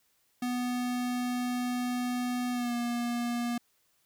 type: tone with pitch glide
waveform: square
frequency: 246.9 to 238.9 Hz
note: B3 to A#3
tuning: 0 to +43 cents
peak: -30 dBFS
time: 0.42-3.58 s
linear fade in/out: 5 ms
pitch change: -57 cents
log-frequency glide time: 2.52-2.74 s
effects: white hiss -71 dBFS RMS until 4.05 s